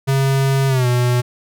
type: tone with pitch glide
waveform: square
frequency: 135.7 to 123.01 Hz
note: C#3 to B2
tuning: -36 to -6 cents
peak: -14 dBFS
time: 0.07-1.22 s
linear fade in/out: 20 ms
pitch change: -170 cents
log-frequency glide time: 0.68-0.87 s
effects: none